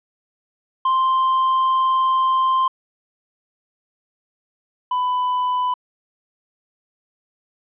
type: tone pair in turn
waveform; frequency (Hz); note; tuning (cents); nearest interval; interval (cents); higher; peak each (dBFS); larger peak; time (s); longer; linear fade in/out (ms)
triangle; 1046.5 / 997.9; C6 / B5; 0 / +18; minor second; 82; first; -13 / -16; first; 0.85-2.68 / 4.91-5.74; first; 5
effects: resampled to 8000 Hz